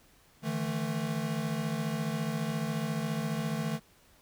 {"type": "chord", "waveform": "square", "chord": "D suspended second", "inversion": "none", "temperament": "equal with one note detuned", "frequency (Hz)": [150.35, 164.81, 220], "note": ["D3", "E3", "A3"], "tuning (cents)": [41, 0, 0], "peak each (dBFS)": [-36, -36, -35], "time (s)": [0.42, 3.8], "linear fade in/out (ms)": 50, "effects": ["pink hiss -62 dBFS RMS until 4.21 s"]}